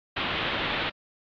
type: low-pass noise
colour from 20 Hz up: white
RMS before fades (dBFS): -29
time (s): 0.16-0.9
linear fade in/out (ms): 10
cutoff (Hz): 3600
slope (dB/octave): 48
effects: AAC 64 kbps